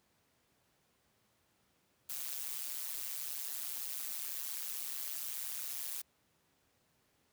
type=noise with amplitude modulation; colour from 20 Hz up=blue; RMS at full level=-37 dBFS; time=2.09-6.02 s; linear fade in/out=10 ms; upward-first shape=sine; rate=140 Hz; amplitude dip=90%; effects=pink hiss -74 dBFS RMS until 7.32 s + high-pass 80 Hz 12 dB/octave